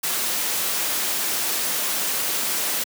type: noise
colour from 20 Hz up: white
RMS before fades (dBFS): -24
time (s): 0.03-2.84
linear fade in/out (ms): 10
effects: high-pass 200 Hz 12 dB/octave